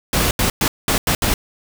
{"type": "noise bursts at uneven times", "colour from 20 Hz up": "pink", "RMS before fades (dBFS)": -17, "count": 6, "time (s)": [[0.13, 0.31], [0.39, 0.5], [0.61, 0.68], [0.88, 0.98], [1.07, 1.15], [1.22, 1.34]], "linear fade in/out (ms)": 2, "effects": []}